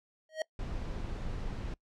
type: tone with exponential growth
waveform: square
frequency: 630 Hz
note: D#5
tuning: 21 cents sharp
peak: -28 dBFS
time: 0.29-0.42 s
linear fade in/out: 2 ms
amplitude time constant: 28 ms
type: noise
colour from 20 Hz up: brown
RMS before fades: -37 dBFS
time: 0.59-1.74 s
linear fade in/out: 2 ms
effects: noise-tail reverb RT60 0.1 s tail -23 dB re dry + low-pass 6000 Hz 12 dB/octave